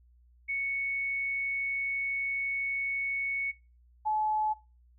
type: tone pair in turn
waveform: sine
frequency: 2217 / 858.2 Hz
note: C#7 / A5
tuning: 0 / -43 cents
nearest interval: octave + major third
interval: 1643 cents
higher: first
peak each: -29 / -26 dBFS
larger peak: second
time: 0.48-3.52 / 4.05-4.54 s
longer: first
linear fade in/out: 20 ms
effects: noise-tail reverb RT60 0.3 s tail -22 dB re dry + added 60 Hz sine -58 dBFS peak until 4.98 s